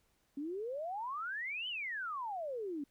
sine exponential two-way sweep, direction up then down, 272 to 3086 to 272 Hz, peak -37 dBFS, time 0.37-2.84 s, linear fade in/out 5 ms, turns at 1.68 s, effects pink hiss -75 dBFS RMS until 2.9 s

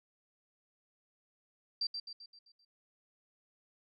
sine tone with echo, 4699 Hz, D8, in tune, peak -31 dBFS, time 1.81-1.87 s, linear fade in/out 5 ms, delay 130 ms, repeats 6, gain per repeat -6 dB, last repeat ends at 2.65 s, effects none

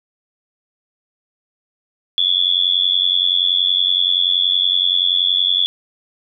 sine tone with amplitude modulation, 3414 Hz, G#7, 47 cents sharp, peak -9 dBFS, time 2.18-5.66 s, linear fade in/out 0 ms, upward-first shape sine, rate 90.6 Hz, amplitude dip 95%, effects none

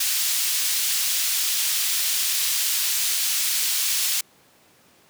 pink high-pass noise, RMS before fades -23 dBFS, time 0-4.21 s, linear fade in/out 5 ms, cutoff 3600 Hz, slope 12 dB/octave, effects pink hiss -56 dBFS RMS until 5.09 s + high-pass 150 Hz 12 dB/octave

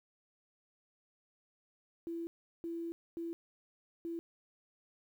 sine tone bursts at uneven times, 335.4 Hz, E4, 30 cents sharp, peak -37 dBFS, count 4, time 2.07-2.27 / 2.64-2.92 / 3.17-3.33 / 4.05-4.19 s, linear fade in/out 0 ms, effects 11-bit

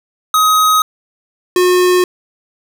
square tone pair in turn, 1262 / 361.8 Hz, D#6 / F#4, +24 / -39 cents, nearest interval octave + minor seventh, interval 2163 cents, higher first, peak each -9 dBFS, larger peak neither, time 0.34-0.82 / 1.56-2.04 s, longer neither, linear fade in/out 2 ms, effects none

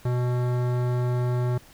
sine tone with hard clipping, 123.47 Hz, B2, in tune, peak -24 dBFS, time 0.05-1.58 s, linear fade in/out 5 ms, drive 17 dB, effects pink hiss -52 dBFS RMS until 1.73 s

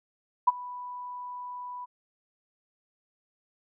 sine tone with ADSR envelope, 987.8 Hz, B5, in tune, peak -14 dBFS, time 0.47-1.86 s, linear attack 11 ms, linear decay 26 ms, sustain -22 dB, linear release 21 ms, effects none

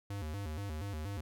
square tone with vibrato, 88 Hz, F2, 14 cents sharp, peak -38 dBFS, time 0.1-1.21 s, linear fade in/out 5 ms, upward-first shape square, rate 4.2 Hz, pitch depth 230 cents each way, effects none

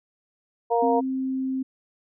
harmonic tone, 234.1 Hz, A#3, 8 cents sharp, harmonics 2 / 3 / 4, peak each -22 / -23 / -25 dBFS, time 0.7-1.01 s, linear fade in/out 20 ms
sine tone, 262.9 Hz, C4, 8 cents sharp, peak -24 dBFS, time 0.82-1.63 s, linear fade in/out 10 ms
effects none

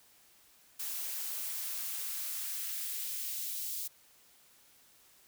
blue noise with high-pass filter sweep, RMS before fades -38 dBFS, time 0.79-3.88 s, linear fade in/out 10 ms, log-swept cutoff 310 to 3900 Hz, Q 0.89, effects white hiss -63 dBFS RMS until 5.27 s

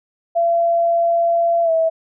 sine tone with pitch glide, 679 to 651 Hz, F5 to E5, -49 to -22 cents, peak -13 dBFS, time 0.35-1.9 s, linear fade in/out 20 ms, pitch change -73 cents, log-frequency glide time 1.63-1.71 s, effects none

